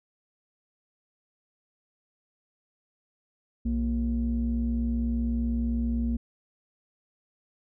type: tone pair together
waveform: sine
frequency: 61.74 / 233.1 Hz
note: B1 / A#3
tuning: 0 / 0 cents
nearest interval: octave + major seventh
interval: 2300 cents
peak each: -26 dBFS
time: 3.65-6.17 s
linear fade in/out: 10 ms
effects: tanh soft clip ceiling -19 dBFS